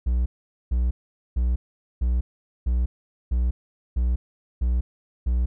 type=tone bursts; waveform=triangle; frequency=60.9 Hz; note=B1; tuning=24 cents flat; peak=-17 dBFS; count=9; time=0.06-5.46 s; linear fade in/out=10 ms; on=200 ms; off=450 ms; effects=none